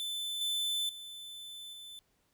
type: tone with level steps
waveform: 45% pulse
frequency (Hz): 3520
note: A7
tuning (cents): 0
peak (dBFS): -35 / -31 / -44 / -46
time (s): 0-1.99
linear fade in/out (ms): 0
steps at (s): 0.41 / 0.89 / 1.73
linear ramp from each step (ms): 2
effects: pink hiss -74 dBFS RMS until 2.33 s